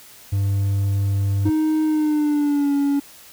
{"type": "tone", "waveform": "triangle", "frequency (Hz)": 99.3, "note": "G2", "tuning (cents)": 23, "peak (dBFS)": -15, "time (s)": [0.32, 1.5], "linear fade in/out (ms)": 10}
{"type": "tone with pitch glide", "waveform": "triangle", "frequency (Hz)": [311.7, 282.5], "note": ["D#4", "C#4"], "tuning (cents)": [3, 33], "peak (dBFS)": -14, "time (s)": [1.45, 3], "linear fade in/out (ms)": 10, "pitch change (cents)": -170, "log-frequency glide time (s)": [1.84, 2.73]}
{"effects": ["tanh soft clip ceiling -7 dBFS", "white hiss -45 dBFS RMS until 3.32 s"]}